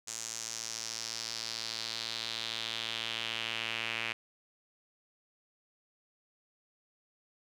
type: tone with band-pass filter sweep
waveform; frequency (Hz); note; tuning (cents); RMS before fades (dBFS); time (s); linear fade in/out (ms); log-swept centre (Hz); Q
sawtooth; 113.7; A#2; -43; -38; 0.07-4.13; 10; 6900 to 2500; 3.2
effects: none